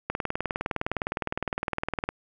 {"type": "click train", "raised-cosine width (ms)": 0.5, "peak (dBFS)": -12, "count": 40, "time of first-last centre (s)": [0.1, 2.09], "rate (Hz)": 19.6, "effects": []}